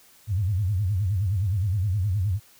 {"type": "tone with vibrato", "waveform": "sine", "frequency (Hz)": 97.5, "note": "G2", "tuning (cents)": -9, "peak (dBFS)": -21, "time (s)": [0.27, 2.4], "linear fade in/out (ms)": 50, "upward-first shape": "sine", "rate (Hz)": 9.6, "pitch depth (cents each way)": 190, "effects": ["white hiss -55 dBFS RMS until 2.59 s"]}